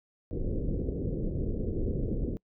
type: low-pass noise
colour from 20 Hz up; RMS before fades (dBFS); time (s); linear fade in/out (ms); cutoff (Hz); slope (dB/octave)
pink; -31; 0.31-2.37; 0; 500; 48
effects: noise-tail reverb RT60 0.1 s tail -26 dB re dry